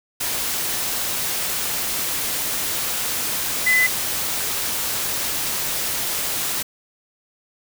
sine tone in noise, 2012 Hz, B6, 32 cents sharp, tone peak -14 dBFS, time 3.66-3.87 s, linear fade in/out 10 ms, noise white, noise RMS -24 dBFS, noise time 0.2-6.63 s, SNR +7 dB, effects none

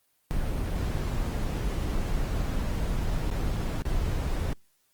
brown noise with dropouts, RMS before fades -28 dBFS, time 0.31-4.53 s, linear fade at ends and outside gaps 0 ms, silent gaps 3.302-3.313 / 3.821-3.853 s, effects white hiss -70 dBFS RMS until 4.93 s + Opus 24 kbps

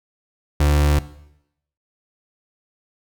35% pulse tone, 73.42 Hz, D2, in tune, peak -12 dBFS, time 0.6-0.99 s, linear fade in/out 5 ms, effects noise-tail reverb RT60 0.8 s tail -17 dB re dry

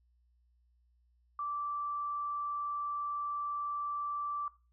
sine tone, 1167 Hz, D6, 11 cents flat, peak -34 dBFS, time 1.39-4.48 s, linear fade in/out 2 ms, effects noise-tail reverb RT60 0.3 s tail -17 dB re dry + added 60 Hz sine -67 dBFS peak until 4.72 s

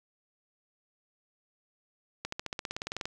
accelerating click train, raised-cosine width 0.2 ms, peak -17 dBFS, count 15, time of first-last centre 2.25-3.055 s, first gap 74 ms, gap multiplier 0.96, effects none

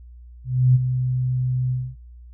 sine tone with ADSR envelope, 127.1 Hz, C3, 50 cents flat, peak -10 dBFS, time 0.44-1.96 s, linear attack 310 ms, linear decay 27 ms, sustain -9 dB, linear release 250 ms, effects added 60 Hz sine -40 dBFS peak until 2.33 s

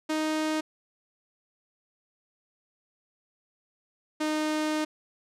sawtooth tone pair in turn, 311.1 / 307.7 Hz, D#4 / D#4, 0 / -19 cents, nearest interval unison, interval 19 cents, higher first, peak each -22 dBFS, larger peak neither, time 0.09-0.61 / 4.2-4.85 s, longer second, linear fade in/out 10 ms, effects low-pass 9000 Hz 12 dB/octave

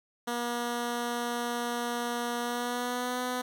10% pulse tone with pitch glide, 239.3 to 250 Hz, A#3 to B3, +46 to +21 cents, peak -22 dBFS, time 0.27-3.42 s, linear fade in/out 10 ms, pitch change +75 cents, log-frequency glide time 2.4-3.22 s, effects none

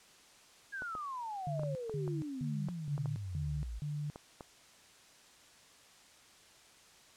sine exponential sweep, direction down, 1661.2 to 52.6 Hz, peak -38 dBFS, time 0.72-3.8 s, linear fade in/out 20 ms
clicks, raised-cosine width 1 ms, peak -31 dBFS, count 11, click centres 0.821 / 0.952 / 1.595 / 1.634 / 1.896 / 2.078 / 2.686 / 2.979 / 3.058 / 4.159 / 4.408 s
sine tone bursts, 147.8 Hz, D3, 11 cents sharp, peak -35 dBFS, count 6, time 1.47-4.1 s, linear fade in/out 0 ms, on 280 ms, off 190 ms
effects white hiss -60 dBFS RMS until 7.16 s + low-pass 8000 Hz 12 dB/octave

